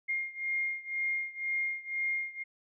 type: beating tone pair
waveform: sine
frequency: 2125 / 2127 Hz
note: C7 / C7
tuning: +26 / +28 cents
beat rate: 2 Hz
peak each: -33 / -35 dBFS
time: 0.08-2.44 s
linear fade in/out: 20 ms
effects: none